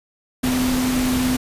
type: tone in noise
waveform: sine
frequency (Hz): 253.7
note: B3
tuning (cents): +47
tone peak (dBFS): -18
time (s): 0.43-1.37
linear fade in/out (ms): 10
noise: pink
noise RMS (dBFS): -25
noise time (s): 0.43-1.37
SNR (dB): +4
effects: resampled to 32000 Hz